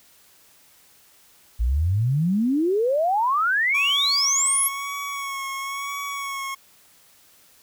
sine exponential sweep, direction up, 53.7 to 11810 Hz, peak -18 dBFS, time 1.59-4.69 s, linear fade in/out 20 ms
25% pulse tone with vibrato, 1108.7 Hz, C#6, in tune, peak -24 dBFS, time 3.74-6.55 s, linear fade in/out 10 ms, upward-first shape sine, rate 0.99 Hz, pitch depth 32 cents each way
effects white hiss -55 dBFS RMS until 7.62 s

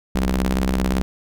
sawtooth ring-modulated tone, 65.41 Hz, C2, in tune, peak -11 dBFS, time 0.15-1.02 s, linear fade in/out 0 ms, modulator 122 Hz, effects none

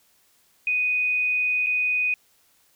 sine tone with dropouts, 2489 Hz, D#7, in tune, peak -20 dBFS, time 0.67-2.14 s, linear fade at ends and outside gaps 2 ms, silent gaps 1.663-1.668 s, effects white hiss -62 dBFS RMS until 2.75 s

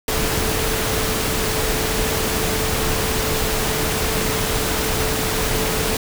sine tone in noise, 438.9 Hz, A4, 4 cents flat, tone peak -27 dBFS, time 0.08-5.97 s, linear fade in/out 2 ms, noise pink, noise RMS -21 dBFS, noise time 0.08-5.97 s, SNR -9 dB, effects none

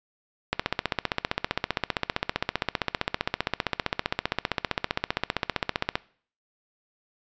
click train, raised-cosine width 0.3 ms, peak -7 dBFS, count 84, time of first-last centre 0.53-5.955 s, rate 15.3 Hz, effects noise-tail reverb RT60 0.5 s tail -21 dB re dry + resampled to 16000 Hz

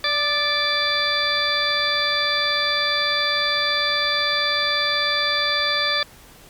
harmonic tone with a mistuned harmonic, 584 Hz, D5, 10 cents flat, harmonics 1 / 2 / 3 / 4 / 6 / 7 / 8, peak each -29 / -27 / -25 / -28 / -24 / -32 / -25 dBFS, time 0.04-6.03 s, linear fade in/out 2 ms, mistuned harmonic 2, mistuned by +33 cents, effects pink hiss -47 dBFS RMS until 6.49 s + Opus 48 kbps

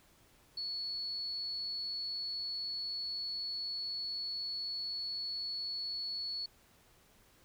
sine tone, 4404 Hz, C#8, 12 cents flat, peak -36 dBFS, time 0.57-6.46 s, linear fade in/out 5 ms, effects pink hiss -65 dBFS RMS until 7.44 s

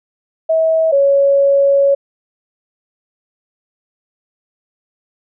sine tone pair in turn, 645 / 556.9 Hz, E5 / C#5, -38 / +8 cents, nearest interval minor third, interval 254 cents, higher first, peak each -10 / -8 dBFS, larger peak second, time 0.49-0.92 / 0.92-1.95 s, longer second, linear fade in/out 10 ms, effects none

